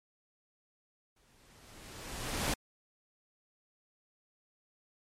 pink noise with exponential growth, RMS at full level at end -30 dBFS, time 1.16-2.54 s, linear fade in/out 5 ms, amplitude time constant 300 ms, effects low-pass 11000 Hz 12 dB/octave + MP3 64 kbps

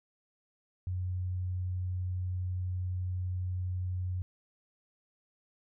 sine tone, 91.2 Hz, F#2, 24 cents flat, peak -31 dBFS, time 0.87-4.22 s, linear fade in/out 0 ms, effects none

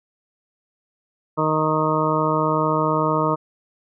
harmonic tone, 155.56 Hz, D#3, in tune, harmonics 1 / 2 / 3 / 4 / 6 / 7 / 8, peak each -25 / -25 / -25 / -25 / -25 / -25 / -25 dBFS, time 1.37-3.36 s, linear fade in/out 20 ms, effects none

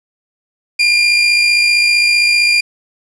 30% pulse tone with amplitude modulation, 2400 Hz, D7, 37 cents sharp, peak -5 dBFS, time 0.79-2.61 s, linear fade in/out 10 ms, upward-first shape sine, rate 55.4 Hz, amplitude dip 35%, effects resampled to 22050 Hz + 7-bit

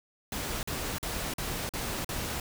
pink noise bursts, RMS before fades -34 dBFS, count 6, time 0.32-2.4 s, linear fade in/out 2 ms, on 310 ms, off 44 ms, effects none

